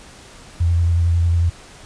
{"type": "tone with vibrato", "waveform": "sine", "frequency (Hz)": 85.1, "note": "F2", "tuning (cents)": -44, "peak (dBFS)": -13, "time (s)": [0.6, 1.5], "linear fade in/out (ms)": 10, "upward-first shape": "sine", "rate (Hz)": 11, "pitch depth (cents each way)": 26, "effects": ["pink hiss -42 dBFS RMS until 1.85 s", "resampled to 22050 Hz"]}